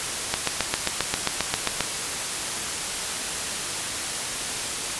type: click train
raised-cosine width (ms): 0.2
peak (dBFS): -3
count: 12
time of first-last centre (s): 0.34-1.807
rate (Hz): 7.5
effects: white hiss -28 dBFS RMS until 4.99 s + resampled to 24000 Hz